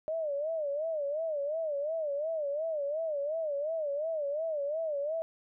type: tone with vibrato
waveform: sine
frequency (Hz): 607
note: D#5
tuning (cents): -43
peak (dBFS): -30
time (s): 0.08-5.22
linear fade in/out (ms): 0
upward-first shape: sine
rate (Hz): 2.8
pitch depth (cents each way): 140
effects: none